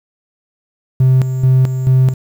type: tone with tremolo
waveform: triangle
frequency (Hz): 130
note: C3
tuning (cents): -11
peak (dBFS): -4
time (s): 1-2.14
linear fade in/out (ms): 5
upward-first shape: square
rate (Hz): 2.3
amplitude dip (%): 65
effects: tanh soft clip ceiling -1 dBFS + 7-bit